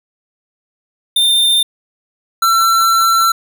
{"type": "tone pair in turn", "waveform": "square", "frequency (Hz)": [3607, 1347.5], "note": ["A7", "E6"], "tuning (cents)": [42, 38], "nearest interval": "octave + perfect fourth", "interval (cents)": 1704, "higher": "first", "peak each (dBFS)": -10, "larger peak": "neither", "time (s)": [[1.16, 1.63], [2.42, 3.32]], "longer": "second", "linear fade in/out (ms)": 5, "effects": []}